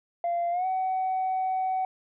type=tone with pitch glide; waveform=sine; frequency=690 to 752.5 Hz; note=F5 to F#5; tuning=-21 to +29 cents; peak=-23 dBFS; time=0.24-1.85 s; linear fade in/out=2 ms; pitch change=+150 cents; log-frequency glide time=0.51-0.66 s; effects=tanh soft clip ceiling -22 dBFS